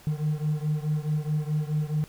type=beating tone pair; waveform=triangle; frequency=150 / 154.7 Hz; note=D3 / D#3; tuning=+37 / -10 cents; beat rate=4.7 Hz; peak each=-24 / -26 dBFS; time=0.07-2.04 s; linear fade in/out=0 ms; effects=tanh soft clip ceiling -17 dBFS + pink hiss -52 dBFS RMS until 2.08 s